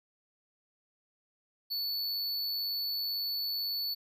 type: tone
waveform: square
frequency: 4451 Hz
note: C#8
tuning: 6 cents sharp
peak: -32 dBFS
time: 1.7-3.95 s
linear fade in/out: 20 ms
effects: none